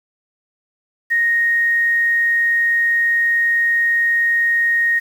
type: tone with quantisation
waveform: sine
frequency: 1864.7 Hz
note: A#6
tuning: in tune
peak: -13 dBFS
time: 1.1-5 s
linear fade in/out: 20 ms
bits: 7
effects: none